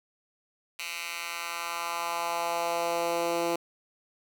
10% pulse tone with high-pass filter sweep, 170 Hz, F3, 46 cents flat, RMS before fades -31 dBFS, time 0.79-3.56 s, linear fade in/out 5 ms, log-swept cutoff 2400 to 350 Hz, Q 1.6, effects 8-bit

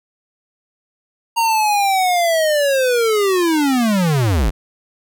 square linear sweep, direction down, 932.3 to 41.2 Hz, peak -14 dBFS, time 1.36-4.51 s, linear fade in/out 20 ms, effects none

